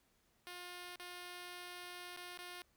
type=tone with dropouts; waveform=5% pulse; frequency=355.7 Hz; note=F4; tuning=32 cents sharp; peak=-36 dBFS; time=0.47-2.62 s; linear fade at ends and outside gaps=0 ms; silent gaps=0.959-0.997 / 2.165-2.172 / 2.374-2.388 s; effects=pink hiss -75 dBFS RMS until 2.76 s